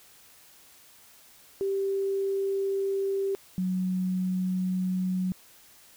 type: tone pair in turn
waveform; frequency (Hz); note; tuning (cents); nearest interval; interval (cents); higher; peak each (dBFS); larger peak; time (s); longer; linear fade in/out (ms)
sine; 391.5 / 184.76; G4 / F#3; -2 / -2; octave + minor second; 1300; first; -25; neither; 1.61-3.35 / 3.58-5.32; neither; 0
effects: white hiss -55 dBFS RMS until 5.96 s